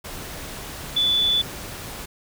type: tone in noise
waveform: sine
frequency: 3470 Hz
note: A7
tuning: 25 cents flat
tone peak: -17 dBFS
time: 0.96-1.42 s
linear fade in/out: 10 ms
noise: pink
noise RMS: -35 dBFS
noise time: 0.04-2.06 s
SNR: +15 dB
effects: none